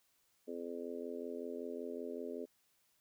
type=harmonic tone; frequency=85.3 Hz; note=F2; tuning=40 cents flat; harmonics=3 / 4 / 5 / 6 / 7; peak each=-46 / -48 / -44 / -50 / -50 dBFS; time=0.47-2.46 s; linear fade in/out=20 ms; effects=white hiss -75 dBFS RMS until 3 s